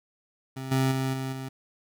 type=tone with level steps; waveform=25% pulse; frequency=132.4 Hz; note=C3; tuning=21 cents sharp; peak=-30 / -18 / -22 / -26 / -30 dBFS; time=0.56-1.49 s; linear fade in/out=10 ms; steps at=0.71 / 0.91 / 1.13 / 1.32 s; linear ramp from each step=10 ms; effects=none